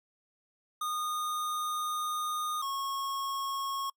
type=tone pair in turn; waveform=square; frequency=1228 / 1094 Hz; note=D#6 / C#6; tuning=-23 / -23 cents; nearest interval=major second; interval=200 cents; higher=first; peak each=-32 / -33 dBFS; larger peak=first; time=0.81-2.62 / 2.62-3.9 s; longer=first; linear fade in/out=5 ms; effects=noise-tail reverb RT60 0.1 s tail -26 dB re dry